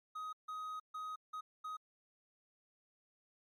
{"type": "tone bursts at uneven times", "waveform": "triangle", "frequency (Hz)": 1257, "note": "D#6", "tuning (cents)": 17, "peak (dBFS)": -39, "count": 5, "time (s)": [[0.15, 0.33], [0.48, 0.8], [0.94, 1.16], [1.33, 1.41], [1.64, 1.77]], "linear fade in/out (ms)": 10, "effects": ["MP3 64 kbps"]}